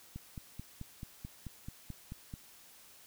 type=click train; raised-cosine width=5 ms; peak=-30 dBFS; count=11; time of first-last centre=0.16-2.339 s; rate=4.59 Hz; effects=white hiss -58 dBFS RMS until 3.06 s